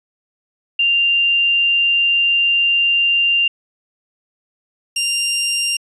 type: tone pair in turn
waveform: sine / 20% pulse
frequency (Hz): 2787 / 2787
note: F7 / F7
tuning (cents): -4 / -4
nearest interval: unison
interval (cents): 0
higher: neither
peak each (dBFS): -12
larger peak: neither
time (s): 0.79-3.48 / 4.96-5.77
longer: first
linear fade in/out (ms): 5
effects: resampled to 24000 Hz